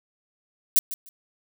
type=noise with echo; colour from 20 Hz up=violet; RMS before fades=-17 dBFS; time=0.76-0.79 s; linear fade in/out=0 ms; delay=150 ms; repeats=2; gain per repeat=-15 dB; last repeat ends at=1.09 s; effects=none